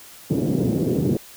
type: band-pass noise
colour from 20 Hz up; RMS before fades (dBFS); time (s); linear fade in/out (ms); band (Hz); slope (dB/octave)
pink; -21; 0.3-1.17; 2; 120 to 420; 24
effects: white hiss -44 dBFS RMS until 1.36 s